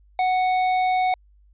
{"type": "tone with hard clipping", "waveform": "triangle", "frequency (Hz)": 740, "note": "F#5", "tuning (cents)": 0, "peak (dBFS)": -20, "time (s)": [0.19, 1.14], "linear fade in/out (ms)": 2, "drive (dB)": 13, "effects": ["added 50 Hz sine -52 dBFS peak until 1.53 s", "resampled to 8000 Hz"]}